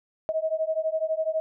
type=beating tone pair; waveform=sine; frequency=630 / 642 Hz; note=D#5 / E5; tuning=+21 / -46 cents; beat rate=12 Hz; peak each=-27 dBFS; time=0.29-1.4 s; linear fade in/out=0 ms; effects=none